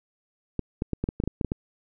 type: clicks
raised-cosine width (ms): 3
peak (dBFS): -13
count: 11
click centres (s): 0.593 / 0.821 / 0.933 / 1.04 / 1.089 / 1.201 / 1.238 / 1.276 / 1.412 / 1.447 / 1.519
effects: none